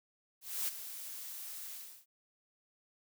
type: noise with ADSR envelope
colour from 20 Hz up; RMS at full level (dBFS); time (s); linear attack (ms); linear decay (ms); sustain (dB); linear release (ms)
blue; -34; 0.41-2.06; 270; 15; -11; 340
effects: none

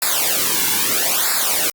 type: noise with flanger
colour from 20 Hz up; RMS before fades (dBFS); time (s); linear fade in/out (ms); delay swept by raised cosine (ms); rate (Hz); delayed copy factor
white; -18; 0.02-1.7; 2; 0.32 to 1.62; 0.77; -1
effects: Opus 48 kbps

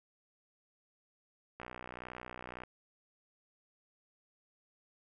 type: click train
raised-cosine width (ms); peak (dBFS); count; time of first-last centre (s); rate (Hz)
0.5; -29; 65; 1.6-2.636; 61.8
effects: none

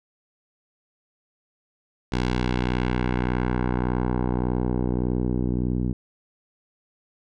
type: tone with low-pass filter sweep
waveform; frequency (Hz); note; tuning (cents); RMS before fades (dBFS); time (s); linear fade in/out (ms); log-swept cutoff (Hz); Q
10% pulse; 61.74; B1; 0; -24; 2.12-5.93; 5; 4900 to 250; 1
effects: none

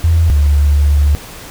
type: tone pair in turn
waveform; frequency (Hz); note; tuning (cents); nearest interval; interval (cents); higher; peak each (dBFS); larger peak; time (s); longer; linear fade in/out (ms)
sine; 82.41 / 72.53; E2 / D2; 0 / -21; major second; 221; first; -7; neither; 0.04-0.3 / 0.3-1.15; second; 0
effects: pink hiss -32 dBFS RMS until 1.5 s

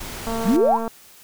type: noise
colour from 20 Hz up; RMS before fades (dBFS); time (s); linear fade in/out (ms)
pink; -33; 0-0.57; 10
type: click train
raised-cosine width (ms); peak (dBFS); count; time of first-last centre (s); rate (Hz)
1; -15; 139; 0.27-0.878; 227
type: exponential sweep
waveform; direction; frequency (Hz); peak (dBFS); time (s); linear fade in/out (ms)
sine; up; 163.1 to 1110; -14; 0.44-0.79; 50
effects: white hiss -48 dBFS RMS until 1.23 s

